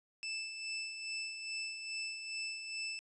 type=tone with tremolo; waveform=25% pulse; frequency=2637 Hz; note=E7; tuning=in tune; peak=-33 dBFS; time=0.23-2.99 s; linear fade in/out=0 ms; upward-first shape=sine; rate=2.4 Hz; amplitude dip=50%; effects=resampled to 24000 Hz + 12-bit